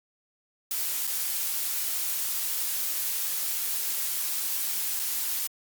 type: noise with dropouts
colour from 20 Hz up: blue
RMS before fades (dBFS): -29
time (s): 0.71-5.47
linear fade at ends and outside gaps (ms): 1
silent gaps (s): 1.07-1.075 / 4.993-4.997
effects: Opus 48 kbps